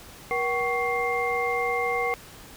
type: tone cluster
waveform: sine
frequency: 478 / 760 / 1114 / 2108 Hz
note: A#4 / F#5 / C#6 / C7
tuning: +43 / +46 / +8 / +12 cents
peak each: -28 / -29 / -31 / -28 dBFS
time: 0.31-2.14 s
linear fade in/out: 0 ms
effects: pink hiss -46 dBFS RMS until 2.56 s